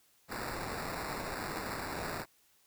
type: noise with sample-and-hold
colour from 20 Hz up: blue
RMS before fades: -39 dBFS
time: 0.28-2.26 s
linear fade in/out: 50 ms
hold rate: 3150 Hz
effects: white hiss -68 dBFS RMS until 2.66 s